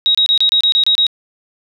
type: tone bursts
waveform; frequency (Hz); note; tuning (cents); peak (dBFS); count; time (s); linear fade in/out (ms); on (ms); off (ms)
sine; 3800; A#7; +33; -9; 9; 0.06-1.067; 0; 87; 28
effects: none